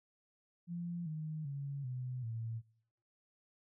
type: tone with pitch steps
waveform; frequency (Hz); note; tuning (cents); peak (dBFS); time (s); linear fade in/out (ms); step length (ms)
sine; 172.6 / 155.56 / 140.19 / 126.35 / 113.87; F3 / D#3 / C#3 / B2 / A#2; -20 / 0 / +20 / +40 / -40; -38; 0.67-2.62; 50; 390
effects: noise-tail reverb RT60 0.7 s tail -23 dB re dry